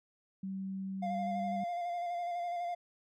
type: tone with pitch glide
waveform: sine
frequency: 192.1 to 196.36 Hz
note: G3 to G3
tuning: -35 to +3 cents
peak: -36 dBFS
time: 0.43-1.64 s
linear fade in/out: 5 ms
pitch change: +38 cents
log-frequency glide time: 1.05-1.29 s
type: tone with vibrato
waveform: triangle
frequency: 698.5 Hz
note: F5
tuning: in tune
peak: -32 dBFS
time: 1.02-2.75 s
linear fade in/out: 10 ms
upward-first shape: square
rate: 12 Hz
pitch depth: 22 cents each way
effects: none